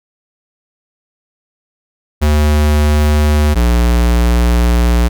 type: tone pair in turn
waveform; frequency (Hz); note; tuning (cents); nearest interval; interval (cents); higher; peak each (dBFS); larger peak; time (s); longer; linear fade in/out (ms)
square; 74.9 / 59.45; D2 / A#1; +35 / +35; major third; 400; first; -9; neither; 2.21-3.55 / 3.55-5.09; second; 20
effects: none